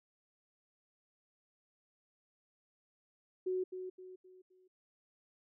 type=tone with echo; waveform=sine; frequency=370 Hz; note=F#4; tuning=in tune; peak=-32 dBFS; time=3.46-3.64 s; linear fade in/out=10 ms; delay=260 ms; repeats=4; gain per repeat=-8 dB; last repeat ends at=4.68 s; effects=none